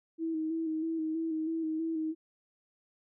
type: tone with vibrato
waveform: sine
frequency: 320.8 Hz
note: E4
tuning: 47 cents flat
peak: -30 dBFS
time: 0.18-2.15 s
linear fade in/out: 50 ms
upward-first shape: square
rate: 3.1 Hz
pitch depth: 29 cents each way
effects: none